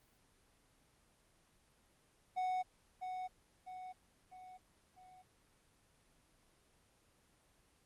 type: tone with echo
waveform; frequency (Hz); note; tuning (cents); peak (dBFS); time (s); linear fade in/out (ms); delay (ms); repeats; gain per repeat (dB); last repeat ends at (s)
triangle; 740; F#5; 0; -32; 2.36-2.63; 20; 650; 4; -6; 5.23
effects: pink hiss -71 dBFS RMS until 7.85 s + Opus 24 kbps